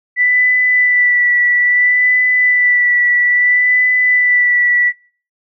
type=tone with vibrato; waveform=sine; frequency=1975.5 Hz; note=B6; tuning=in tune; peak=-9 dBFS; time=0.16-4.93 s; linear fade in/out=50 ms; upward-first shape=sine; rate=0.6 Hz; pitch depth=21 cents each way; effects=noise-tail reverb RT60 0.4 s tail -19 dB re dry